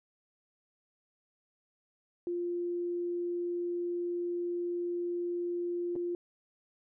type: tone with dropouts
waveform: sine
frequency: 349.2 Hz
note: F4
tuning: in tune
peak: -31 dBFS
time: 2.27-6.15 s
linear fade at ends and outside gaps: 1 ms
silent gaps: 5.955-5.961 s
effects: none